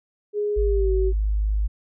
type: tone with pitch glide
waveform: sine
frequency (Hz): 415.3 to 378.6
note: G#4 to F#4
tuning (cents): 0 to +40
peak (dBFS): -21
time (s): 0.33-1.13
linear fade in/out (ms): 50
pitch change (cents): -160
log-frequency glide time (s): 0.59-0.92
type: tone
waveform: sine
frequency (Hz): 51.91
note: G#1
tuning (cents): 0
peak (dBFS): -19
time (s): 0.56-1.68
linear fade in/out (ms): 20
effects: none

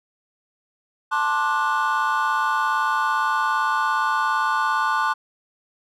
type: chord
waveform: triangle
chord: D dominant seventh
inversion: second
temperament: just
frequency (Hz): 881 / 1057.2 / 1174.7 / 1468.3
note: A5 / C6 / D6 / F#6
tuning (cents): +2 / +18 / 0 / -14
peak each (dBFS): -22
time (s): 1.11-5.14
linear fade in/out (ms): 20
effects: tanh soft clip ceiling -11 dBFS

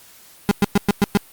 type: tone bursts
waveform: 35% pulse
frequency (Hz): 202.9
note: G#3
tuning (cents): -40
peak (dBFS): -10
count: 6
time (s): 0.49-1.172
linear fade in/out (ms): 0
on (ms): 22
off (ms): 110
effects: white hiss -47 dBFS RMS until 1.32 s + Opus 48 kbps

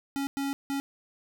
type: tone bursts at uneven times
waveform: square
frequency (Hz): 277.2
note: C#4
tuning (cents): 0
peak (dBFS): -29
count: 3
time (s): 0.16-0.27 / 0.37-0.53 / 0.7-0.8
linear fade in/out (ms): 0
effects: none

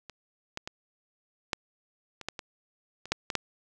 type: clicks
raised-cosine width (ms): 0.2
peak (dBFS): -25 / -17 / -19 / -10 / -24 / -14 / -20 / -25 / -8 / -15 / -8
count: 11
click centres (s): 0.097 / 0.574 / 0.675 / 1.532 / 2.213 / 2.286 / 2.392 / 3.056 / 3.12 / 3.302 / 3.353
effects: none

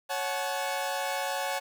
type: chord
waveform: sawtooth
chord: F# minor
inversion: second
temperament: equal with one note detuned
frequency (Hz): 554.4 / 740 / 861.9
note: C#5 / F#5 / A5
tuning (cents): 0 / 0 / -36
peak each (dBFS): -30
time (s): 0.09-1.6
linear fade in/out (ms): 20
effects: 9-bit

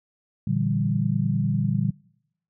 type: chord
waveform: sine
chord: E half-diminished seventh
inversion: second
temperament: equal with one note detuned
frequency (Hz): 116.54 / 146.83 / 167.21 / 196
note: Bb2 / D3 / E3 / G3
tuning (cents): 0 / 0 / +25 / 0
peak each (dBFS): -26 / -25 / -29 / -26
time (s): 0.47-1.91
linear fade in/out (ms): 5
effects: noise-tail reverb RT60 0.8 s tail -26 dB re dry

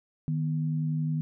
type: tone pair together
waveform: sine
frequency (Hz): 155 / 246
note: D#3 / B3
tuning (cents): -6 / -7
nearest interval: minor sixth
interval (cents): 799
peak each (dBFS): -26 / -35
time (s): 0.28-1.21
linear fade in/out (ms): 0
effects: none

